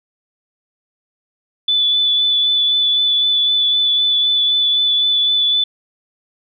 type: tone with vibrato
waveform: sine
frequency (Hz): 3476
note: A7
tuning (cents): -22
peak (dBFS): -12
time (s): 1.68-5.64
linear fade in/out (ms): 5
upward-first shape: triangle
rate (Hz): 3.9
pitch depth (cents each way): 18
effects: none